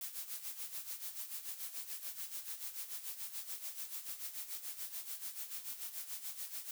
blue noise with tremolo, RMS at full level -42 dBFS, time 0.01-6.71 s, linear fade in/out 2 ms, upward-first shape sine, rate 6.9 Hz, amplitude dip 70%, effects none

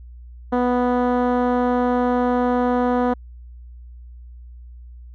10% pulse tone with low-pass filter, 246.9 Hz, B3, in tune, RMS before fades -19 dBFS, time 0.52-3.14 s, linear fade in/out 10 ms, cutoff 890 Hz, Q 0.52, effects added 60 Hz sine -37 dBFS peak until 5.14 s

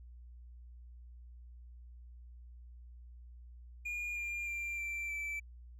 triangle tone with pitch steps, 2427 / 2401 / 2374 / 2348 / 2323 Hz, D#7 / D7 / D7 / D7 / D7, -44 / +38 / +18 / -1 / -20 cents, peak -35 dBFS, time 3.85-5.4 s, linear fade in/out 10 ms, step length 310 ms, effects added 60 Hz sine -50 dBFS peak until 5.79 s

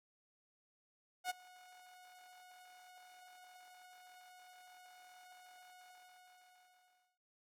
sawtooth tone with ADSR envelope, 730 Hz, F#5, 24 cents flat, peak -31 dBFS, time 1.24-7.19 s, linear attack 61 ms, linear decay 18 ms, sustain -23 dB, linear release 1400 ms, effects AAC 48 kbps

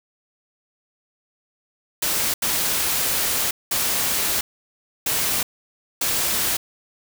white noise bursts at uneven times, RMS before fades -22 dBFS, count 5, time 2.02-2.34 / 2.42-3.51 / 3.71-4.41 / 5.06-5.43 / 6.01-6.57 s, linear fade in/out 5 ms, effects none

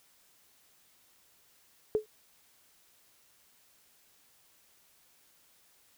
sine tone with exponential decay, 429.4 Hz, A4, 42 cents flat, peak -20 dBFS, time 1.95-2.06 s, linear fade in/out 0 ms, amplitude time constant 23 ms, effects white hiss -65 dBFS RMS until 5.97 s

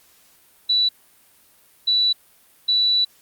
sine tone bursts at uneven times, 3951 Hz, B7, in tune, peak -15 dBFS, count 3, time 0.69-0.89 / 1.87-2.13 / 2.68-3.05 s, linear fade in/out 10 ms, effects white hiss -55 dBFS RMS until 3.21 s + Opus 48 kbps

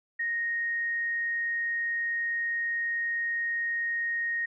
sine tone, 1864.7 Hz, A#6, in tune, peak -27 dBFS, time 0.19-4.46 s, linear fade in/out 10 ms, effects none

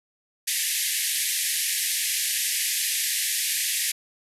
white band-pass noise, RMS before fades -26 dBFS, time 0.47-3.92 s, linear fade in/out 10 ms, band 1700 to 13000 Hz, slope 96 dB/octave, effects none

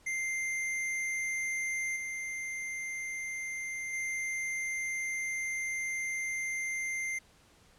square tone with level steps, 2093 Hz, C7, in tune, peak -32 / -36 / -33 dBFS, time 0.06-7.19 s, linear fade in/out 10 ms, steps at 1.96 / 3.93 s, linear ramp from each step 5 ms, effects pink hiss -62 dBFS RMS until 7.78 s + low-pass 10000 Hz 12 dB/octave

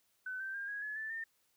sine tone with pitch steps, 1512 / 1558.1 / 1605.6 / 1654.6 / 1705 / 1757 / 1810.6 Hz, F#6 / G6 / G6 / G#6 / G#6 / A6 / A6, +37 / -11 / +41 / -7 / +45 / -3 / +49 cents, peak -38 dBFS, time 0.26-1.24 s, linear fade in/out 5 ms, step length 140 ms, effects white hiss -75 dBFS RMS until 1.56 s

